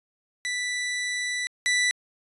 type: tone pair in turn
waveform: sawtooth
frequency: 1975.5 / 1975.5 Hz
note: B6 / B6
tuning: 0 / 0 cents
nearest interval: unison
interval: 0 cents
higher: neither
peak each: -23 / -17 dBFS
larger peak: second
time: 0.45-1.47 / 1.66-1.91 s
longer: first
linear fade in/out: 0 ms
effects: resampled to 24000 Hz